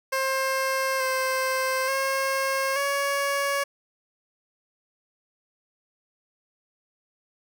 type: tone with pitch steps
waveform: 15% pulse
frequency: 531 / 523 / 538 / 561 Hz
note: C5 / C5 / C5 / C#5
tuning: +25 / -1 / +48 / +21 cents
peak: -17 dBFS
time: 0.12-3.64 s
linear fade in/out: 10 ms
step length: 880 ms
effects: none